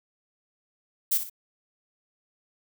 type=noise with echo; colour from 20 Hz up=violet; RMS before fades=-23 dBFS; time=1.11-1.18 s; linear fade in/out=10 ms; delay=59 ms; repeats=2; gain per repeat=-9 dB; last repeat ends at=1.298 s; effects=none